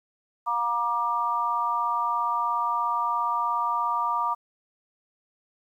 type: harmonic tone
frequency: 237 Hz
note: A#3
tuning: 29 cents sharp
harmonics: 3 / 4 / 5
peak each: -34 / -26 / -26 dBFS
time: 0.46-4.35 s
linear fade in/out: 20 ms
effects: 10-bit